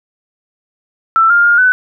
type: tone with pitch steps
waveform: sine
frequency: 1332 / 1404 / 1414 / 1502 Hz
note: E6 / F6 / F6 / F#6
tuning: +18 / +9 / +21 / +26 cents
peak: -6 dBFS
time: 1.16-1.72 s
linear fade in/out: 0 ms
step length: 140 ms
effects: none